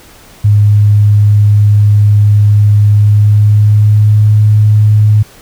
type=tone with pitch glide; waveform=sine; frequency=103.83 to 106.07 Hz; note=G#2 to G#2; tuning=0 to +37 cents; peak=-3 dBFS; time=0.44-5.23 s; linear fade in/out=10 ms; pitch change=+37 cents; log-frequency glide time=2.86-4.35 s; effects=pink hiss -38 dBFS RMS until 5.41 s